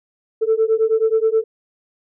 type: beating tone pair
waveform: sine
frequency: 439.2 / 448.6 Hz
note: A4 / A4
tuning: -3 / +34 cents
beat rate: 9.4 Hz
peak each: -16 dBFS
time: 0.41-1.44 s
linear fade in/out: 20 ms
effects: tanh soft clip ceiling -8 dBFS